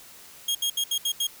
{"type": "tone bursts at uneven times", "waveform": "sawtooth", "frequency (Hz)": 3259, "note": "G#7", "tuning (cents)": -33, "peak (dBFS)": -20, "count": 6, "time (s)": [[0.48, 0.55], [0.62, 0.7], [0.77, 0.84], [0.91, 0.98], [1.05, 1.12], [1.2, 1.27]], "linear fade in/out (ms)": 5, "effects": ["white hiss -48 dBFS RMS until 1.4 s"]}